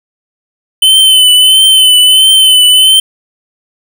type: tone with vibrato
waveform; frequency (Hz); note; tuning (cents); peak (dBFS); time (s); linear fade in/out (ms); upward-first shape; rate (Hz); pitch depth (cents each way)
square; 3045; F#7; +49; -3; 0.82-3; 5; triangle; 1.5; 42
effects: none